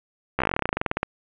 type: slowing click train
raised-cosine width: 0.5 ms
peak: -7 dBFS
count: 21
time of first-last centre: 0.39-1.031 s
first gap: 14 ms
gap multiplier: 1.08
effects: resampled to 8000 Hz + 8-bit